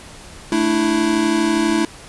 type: chord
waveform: square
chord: A suspended fourth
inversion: none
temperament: equal with one note detuned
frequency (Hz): 220 / 297.2 / 329.6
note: A3 / D4 / E4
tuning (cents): 0 / +21 / 0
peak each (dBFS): -22 / -22 / -18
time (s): 0.52-1.85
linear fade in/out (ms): 2
effects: pink hiss -39 dBFS RMS until 2.08 s + resampled to 24000 Hz